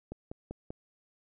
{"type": "click train", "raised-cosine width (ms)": 2, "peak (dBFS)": -26, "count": 4, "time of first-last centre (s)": [0.12, 0.705], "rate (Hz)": 5.13, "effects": []}